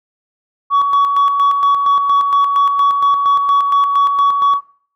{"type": "tone with tremolo", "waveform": "sine", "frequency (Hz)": 1127, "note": "C#6", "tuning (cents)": 28, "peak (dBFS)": -6, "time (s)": [0.7, 4.61], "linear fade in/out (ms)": 50, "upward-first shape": "square", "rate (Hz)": 4.3, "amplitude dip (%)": 50, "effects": ["noise-tail reverb RT60 0.5 s tail -19 dB re dry", "tanh soft clip ceiling -7 dBFS"]}